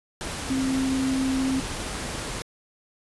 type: tone in noise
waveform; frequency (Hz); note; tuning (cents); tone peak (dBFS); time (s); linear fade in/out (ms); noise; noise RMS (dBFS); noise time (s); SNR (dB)
sine; 264.2; C4; +17; -22; 0.5-1.6; 0; pink; -32; 0.21-2.42; +7
effects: resampled to 24000 Hz